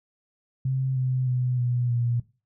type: tone with pitch steps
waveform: sine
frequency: 132 / 128.76 / 125.6 / 122.52 / 119.52 Hz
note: C3 / C3 / B2 / B2 / A#2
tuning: +16 / -27 / +30 / -13 / +44 cents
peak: -22 dBFS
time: 0.65-2.2 s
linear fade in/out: 5 ms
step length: 310 ms
effects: noise-tail reverb RT60 0.3 s tail -17 dB re dry

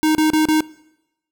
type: tone bursts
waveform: square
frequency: 311.1 Hz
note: D#4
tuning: in tune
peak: -14 dBFS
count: 4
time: 0.03-0.606 s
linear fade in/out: 0 ms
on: 120 ms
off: 32 ms
effects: noise-tail reverb RT60 0.9 s tail -21 dB re dry

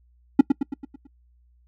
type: tone with echo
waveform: triangle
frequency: 277.2 Hz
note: C#4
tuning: in tune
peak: -5 dBFS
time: 0.39-0.41 s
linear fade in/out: 5 ms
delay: 110 ms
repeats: 6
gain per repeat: -6 dB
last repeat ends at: 1.07 s
effects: noise-tail reverb RT60 0.1 s tail -23 dB re dry + added 60 Hz sine -56 dBFS peak until 1.67 s

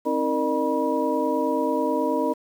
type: tone cluster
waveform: sine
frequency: 267 / 316.3 / 464.3 / 604 / 967 Hz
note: C4 / D#4 / A#4 / D5 / B5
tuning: +35 / +29 / -7 / +48 / -37 cents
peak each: -27 dBFS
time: 0.05-2.34 s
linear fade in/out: 20 ms
effects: 8-bit

